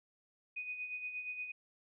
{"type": "tone with tremolo", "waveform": "sine", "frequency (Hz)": 2489, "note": "D#7", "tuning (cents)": 0, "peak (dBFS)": -37, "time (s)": [0.56, 1.52], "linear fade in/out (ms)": 10, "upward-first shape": "sine", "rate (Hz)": 8.5, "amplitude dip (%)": 55, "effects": []}